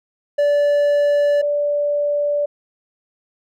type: tone pair in turn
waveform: triangle / sine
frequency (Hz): 580 / 582.9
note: D5 / D5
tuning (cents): -22 / -13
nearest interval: unison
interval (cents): 9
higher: second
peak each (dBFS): -11 / -16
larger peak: first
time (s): 0.38-1.42 / 1.42-2.46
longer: neither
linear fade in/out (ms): 10
effects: none